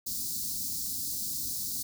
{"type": "band-stop noise", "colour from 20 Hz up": "white", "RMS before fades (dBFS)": -34, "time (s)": [0.06, 1.83], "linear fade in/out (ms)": 10, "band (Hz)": [300, 4200], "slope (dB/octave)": 48, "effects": []}